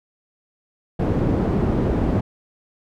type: low-pass noise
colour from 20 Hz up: white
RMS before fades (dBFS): -20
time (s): 0.99-2.21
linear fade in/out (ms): 10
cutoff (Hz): 310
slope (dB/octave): 12
effects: none